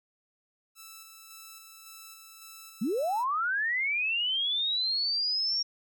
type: tone with tremolo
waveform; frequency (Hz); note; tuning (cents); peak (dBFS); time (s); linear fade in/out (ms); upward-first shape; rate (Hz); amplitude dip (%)
5% pulse; 1318.5; E6; 0; -34; 0.75-3.25; 50; square; 1.8; 30
type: linear sweep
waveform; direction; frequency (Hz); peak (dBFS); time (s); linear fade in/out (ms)
sine; up; 185 to 5588; -26; 2.81-5.63; 10
effects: none